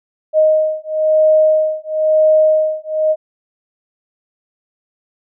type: beating tone pair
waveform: sine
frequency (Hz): 622.3 / 623.3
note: D#5 / D#5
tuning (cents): 0 / +3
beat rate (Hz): 1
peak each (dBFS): -13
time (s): 0.33-3.16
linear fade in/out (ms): 50
effects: none